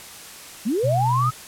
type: linear sweep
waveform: sine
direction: up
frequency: 185 to 1300 Hz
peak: -19 dBFS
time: 0.65-1.31 s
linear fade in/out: 20 ms
type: tone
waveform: sine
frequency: 124.3 Hz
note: B2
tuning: 12 cents sharp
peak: -20 dBFS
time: 0.83-1.31 s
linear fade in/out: 20 ms
effects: white hiss -40 dBFS RMS until 1.47 s + low-pass 12000 Hz 12 dB/octave